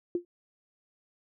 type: tone with exponential decay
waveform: sine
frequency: 349.2 Hz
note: F4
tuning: in tune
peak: -22 dBFS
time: 0.15-0.25 s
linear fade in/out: 2 ms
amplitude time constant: 21 ms
effects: none